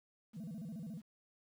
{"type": "tone with vibrato", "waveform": "sine", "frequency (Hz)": 190, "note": "F#3", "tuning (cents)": 46, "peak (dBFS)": -40, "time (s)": [0.33, 1.02], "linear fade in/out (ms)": 50, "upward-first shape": "square", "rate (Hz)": 14, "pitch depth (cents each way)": 260, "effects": ["tanh soft clip ceiling -41 dBFS", "11-bit"]}